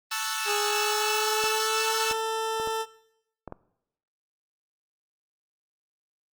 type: chord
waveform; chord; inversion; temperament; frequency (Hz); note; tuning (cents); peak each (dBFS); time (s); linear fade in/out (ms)
10% pulse; F# minor seventh; first; equal; 880 / 1108.7 / 1318.5 / 1480; A5 / C#6 / E6 / F#6; 0 / 0 / 0 / 0; -24 / -28 / -22 / -25; 0.11-2.13; 10
type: tone with pitch glide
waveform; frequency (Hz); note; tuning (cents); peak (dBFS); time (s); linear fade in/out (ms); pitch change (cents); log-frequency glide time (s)
20% pulse; 414.8 to 444.6; G#4 to A4; -2 to +18; -22; 0.45-2.86; 50; +120; 0.6-1.93
type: clicks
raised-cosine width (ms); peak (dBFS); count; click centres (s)
1; -23; 6; 1.439 / 2.112 / 2.599 / 2.674 / 3.477 / 3.524
effects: noise-tail reverb RT60 0.8 s tail -19 dB re dry + Opus 24 kbps